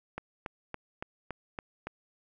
click train, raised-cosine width 0.5 ms, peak -21 dBFS, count 7, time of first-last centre 0.18-1.87 s, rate 3.55 Hz, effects none

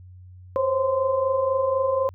sine tone cluster, 514 / 538 / 1035 Hz, C5 / C5 / C6, -31 / +48 / -19 cents, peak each -27 / -21 / -27 dBFS, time 0.56-2.09 s, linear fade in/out 0 ms, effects added 91 Hz sine -42 dBFS peak until 2.14 s

